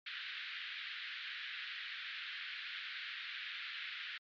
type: band-pass noise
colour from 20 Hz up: pink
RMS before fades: -45 dBFS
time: 0.06-4.18 s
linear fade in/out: 5 ms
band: 1500 to 4000 Hz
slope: 48 dB/octave
effects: MP3 64 kbps